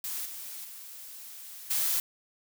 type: noise with level steps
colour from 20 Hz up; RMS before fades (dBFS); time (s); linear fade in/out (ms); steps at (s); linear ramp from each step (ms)
blue; -35 / -41 / -45 / -28; 0.04-2; 2; 0.25 / 0.64 / 1.7; 10
effects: none